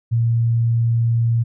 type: tone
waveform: sine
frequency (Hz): 116.2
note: A#2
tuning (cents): -5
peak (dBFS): -14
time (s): 0.11-1.44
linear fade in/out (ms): 20
effects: none